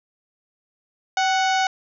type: harmonic tone with a mistuned harmonic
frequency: 740 Hz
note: F#5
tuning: in tune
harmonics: 1 / 2 / 3 / 4 / 5 / 6 / 7 / 8 / 9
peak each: -19 / -25 / -29 / -31 / -33 / -35 / -36 / -37 / -38 dBFS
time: 1.17-1.67 s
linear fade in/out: 2 ms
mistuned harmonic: 1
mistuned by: +56 cents
effects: none